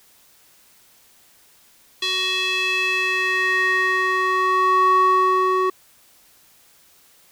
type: tone with band-pass filter sweep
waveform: square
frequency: 373.3 Hz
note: F#4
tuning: 15 cents sharp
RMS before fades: -19 dBFS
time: 2.02-5.7 s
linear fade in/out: 5 ms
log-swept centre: 3600 to 830 Hz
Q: 3.4
effects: white hiss -54 dBFS RMS until 7.31 s